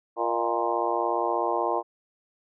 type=harmonic tone with a mistuned harmonic; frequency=116.54 Hz; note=A#2; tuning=in tune; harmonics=3 / 4 / 5 / 6 / 7 / 8 / 9; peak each=-31 / -31 / -31 / -31 / -31 / -31 / -31 dBFS; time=0.16-1.83 s; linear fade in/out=50 ms; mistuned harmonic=5; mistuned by=+62 cents; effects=none